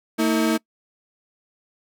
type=tone pair together; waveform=35% pulse; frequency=227 / 321 Hz; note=A#3 / E4; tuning=-46 / -46 cents; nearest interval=tritone; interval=600 cents; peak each=-19 dBFS; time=0.18-0.58 s; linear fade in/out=20 ms; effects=noise-tail reverb RT60 0.1 s tail -24 dB re dry